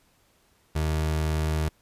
30% pulse tone, 77.78 Hz, D#2, in tune, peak -21 dBFS, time 0.75-1.69 s, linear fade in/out 10 ms, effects pink hiss -64 dBFS RMS until 1.81 s + resampled to 32000 Hz

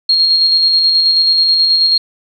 sine tone with tremolo, 4255 Hz, C8, 28 cents sharp, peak -7 dBFS, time 0.09-1.98 s, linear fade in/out 5 ms, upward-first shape square, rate 9.3 Hz, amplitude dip 25%, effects none

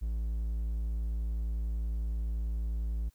triangle tone, 55.6 Hz, A1, 19 cents sharp, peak -28 dBFS, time 0.01-3.1 s, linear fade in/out 20 ms, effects white hiss -71 dBFS RMS until 3.14 s

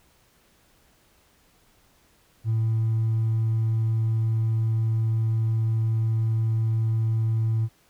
triangle tone with hard clipping, 111.8 Hz, A2, 28 cents sharp, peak -20 dBFS, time 2.44-7.69 s, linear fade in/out 50 ms, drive 2 dB, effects pink hiss -61 dBFS RMS until 7.89 s

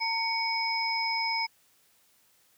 sine tone cluster, 907 / 2236 / 5100 Hz, A#5 / C#7 / D#8, -48 / +14 / +42 cents, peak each -31 dBFS, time 0-1.47 s, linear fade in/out 20 ms, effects white hiss -65 dBFS RMS until 2.57 s + high-pass 60 Hz 12 dB/octave

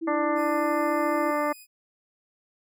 sine tone with pitch glide, 327.5 to 330.5 Hz, E4 to E4, -11 to +5 cents, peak -28 dBFS, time 0.01-1.32 s, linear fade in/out 20 ms, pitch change +16 cents, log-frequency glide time 0.55-0.82 s
harmonic tone, 296.1 Hz, D4, 14 cents sharp, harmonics 1 / 2 / 3 / 4 / 5 / 6 / 7, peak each -30 / -27 / -31 / -29 / -42 / -37 / -37 dBFS, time 0.07-1.53 s, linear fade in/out 10 ms
5% pulse tone, 2489 Hz, D#7, in tune, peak -36 dBFS, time 0.35-1.67 s, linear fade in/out 50 ms
effects none

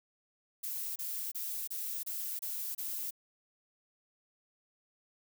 violet noise bursts, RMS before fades -38 dBFS, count 7, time 0.63-3.108 s, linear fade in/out 10 ms, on 330 ms, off 28 ms, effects none

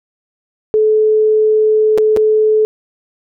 sine tone with dropouts, 431.8 Hz, A4, 33 cents flat, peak -8 dBFS, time 0.74-2.65 s, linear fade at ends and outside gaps 0 ms, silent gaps 1.977-1.983 / 2.164-2.171 s, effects none

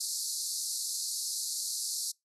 pink band-pass noise, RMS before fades -35 dBFS, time 0-2.12 s, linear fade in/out 10 ms, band 4100 to 12000 Hz, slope 96 dB/octave, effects noise-tail reverb RT60 0.2 s tail -26 dB re dry

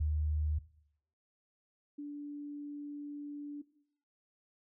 sine tone pair in turn, 76.2 / 290.7 Hz, D#2 / D4, -36 / -18 cents, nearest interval octave + major seventh, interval 2318 cents, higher second, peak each -29 / -39 dBFS, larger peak first, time 0-0.59 / 1.98-3.62 s, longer second, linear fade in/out 10 ms, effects noise-tail reverb RT60 0.7 s tail -18 dB re dry

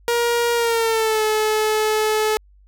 sawtooth tone with pitch glide, 472.9 to 431.2 Hz, A#4 to A4, +25 to -35 cents, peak -13 dBFS, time 0.08-2.37 s, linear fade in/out 0 ms, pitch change -160 cents, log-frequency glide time 0.54-1.23 s, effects added 49 Hz sine -48 dBFS peak until 2.67 s

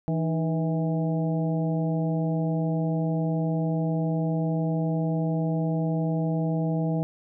harmonic tone with a mistuned harmonic, 162.6 Hz, E3, 23 cents flat, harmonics 1 / 2 / 3 / 4 / 5, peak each -24 / -31 / -35 / -34 / -39 dBFS, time 0.08-7.03 s, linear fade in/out 0 ms, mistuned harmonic 2, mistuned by -84 cents, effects none

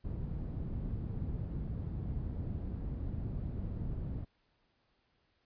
white low-pass noise, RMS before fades -38 dBFS, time 0.04-4.25 s, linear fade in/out 10 ms, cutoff 120 Hz, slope 12 dB/octave, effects pink hiss -75 dBFS RMS until 5.45 s + resampled to 11025 Hz

